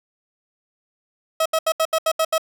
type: tone bursts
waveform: 30% pulse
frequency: 642 Hz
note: E5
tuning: 46 cents flat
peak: -14 dBFS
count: 8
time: 1.4-2.381 s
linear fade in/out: 5 ms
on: 57 ms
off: 75 ms
effects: none